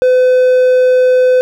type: tone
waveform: triangle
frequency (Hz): 507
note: B4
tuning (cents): +45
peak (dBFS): -4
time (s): 0.02-1.41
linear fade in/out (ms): 0
effects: none